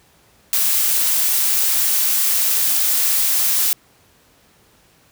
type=noise; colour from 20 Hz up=blue; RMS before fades=-17 dBFS; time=0.53-3.73 s; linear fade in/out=0 ms; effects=pink hiss -54 dBFS RMS until 5.11 s + high-pass 60 Hz 12 dB/octave

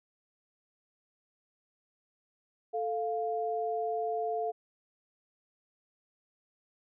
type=tone pair together; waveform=sine; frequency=440.6 / 699.4 Hz; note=A4 / F5; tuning=+2 / +2 cents; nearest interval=minor sixth; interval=800 cents; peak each=-33 / -32 dBFS; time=2.73-4.52 s; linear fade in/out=20 ms; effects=none

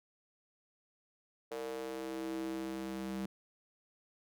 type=tone with high-pass filter sweep; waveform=square; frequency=65.41 Hz; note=C2; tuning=in tune; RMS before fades=-40 dBFS; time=1.51-3.26 s; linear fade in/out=5 ms; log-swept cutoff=480 to 220 Hz; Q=4.1; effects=none

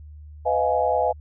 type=chord; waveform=sine; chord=F half-diminished seventh; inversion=second; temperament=just; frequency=502.9 / 628.6 / 698.5 / 838.1 Hz; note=Cb5 / Eb5 / F5 / Ab5; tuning=+31 / +18 / 0 / +16 cents; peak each=-24 dBFS; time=0.45-1.13 s; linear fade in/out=20 ms; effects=added 75 Hz sine -39 dBFS peak until 1.2 s

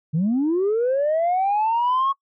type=linear sweep; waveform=sine; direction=up; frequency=145.6 to 1108 Hz; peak=-16 dBFS; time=0.13-2.13 s; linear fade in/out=20 ms; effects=noise-tail reverb RT60 0.1 s tail -23 dB re dry + tanh soft clip ceiling -15 dBFS

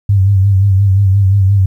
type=tone with vibrato; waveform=sine; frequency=97.8 Hz; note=G2; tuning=4 cents flat; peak=-6 dBFS; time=0.09-1.66 s; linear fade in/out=5 ms; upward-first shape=sine; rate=5.7 Hz; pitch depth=60 cents each way; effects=8-bit

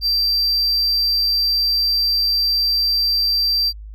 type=tone; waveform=triangle; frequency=4699 Hz; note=D8; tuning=in tune; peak=-14 dBFS; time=0.01-3.73 s; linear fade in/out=50 ms; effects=added 52 Hz sine -32 dBFS peak until 3.94 s

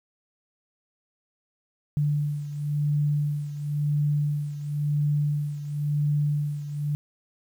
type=beating tone pair; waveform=sine; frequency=146.83 / 147.79 Hz; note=D3 / D3; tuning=0 / +11 cents; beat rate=0.96 Hz; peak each=-24 / -29 dBFS; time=1.97-6.95 s; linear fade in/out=0 ms; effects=9-bit

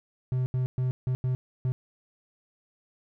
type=tone bursts at uneven times; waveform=triangle; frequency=127.7 Hz; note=C3; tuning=42 cents flat; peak=-22 dBFS; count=6; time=0.32-0.46 / 0.54-0.66 / 0.78-0.91 / 1.07-1.15 / 1.24-1.35 / 1.65-1.72 s; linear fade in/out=0 ms; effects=none

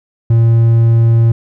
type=tone; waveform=triangle; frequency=115.1 Hz; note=A#2; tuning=22 cents flat; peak=-4 dBFS; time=0.3-1.32 s; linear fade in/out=5 ms; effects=none

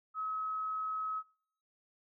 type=tone; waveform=sine; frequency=1281 Hz; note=E6; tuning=50 cents flat; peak=-34 dBFS; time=0.14-1.23 s; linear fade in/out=50 ms; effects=noise-tail reverb RT60 0.6 s tail -25 dB re dry

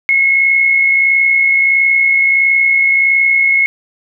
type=tone with amplitude modulation; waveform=sine; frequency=2175 Hz; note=C#7; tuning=33 cents flat; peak=-6 dBFS; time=0.09-3.66 s; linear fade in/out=0 ms; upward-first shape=sine; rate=61.5 Hz; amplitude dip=40%; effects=none

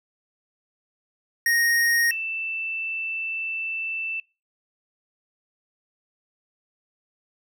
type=tone pair in turn; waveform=square / sine; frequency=1864.7 / 2658 Hz; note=A#6 / E7; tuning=0 / +14 cents; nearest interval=tritone; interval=614 cents; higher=second; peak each=-19 / -26 dBFS; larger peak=first; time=1.46-2.11 / 2.11-4.2 s; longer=second; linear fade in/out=2 ms; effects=noise-tail reverb RT60 0.3 s tail -26 dB re dry

